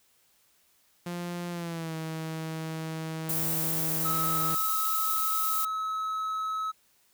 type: tone with pitch glide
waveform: sawtooth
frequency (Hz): 174.61 to 160.12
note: F3 to D#3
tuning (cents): 0 to +50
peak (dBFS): -29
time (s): 1.06-4.55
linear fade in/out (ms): 5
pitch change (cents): -150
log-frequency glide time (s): 1.5-1.95
type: noise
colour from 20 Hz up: violet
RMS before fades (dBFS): -30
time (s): 3.29-5.65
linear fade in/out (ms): 5
type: tone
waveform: triangle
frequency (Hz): 1289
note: E6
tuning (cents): -39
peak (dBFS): -27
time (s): 4.04-6.72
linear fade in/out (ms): 20
effects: white hiss -66 dBFS RMS until 7.13 s